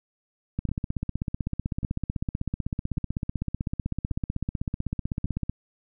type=two click trains; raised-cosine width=5 ms; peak=-15 / -20 dBFS; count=79 / 5; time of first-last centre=0.59-5.496 / 0.69-5.256 s; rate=15.9 / 0.876 Hz; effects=none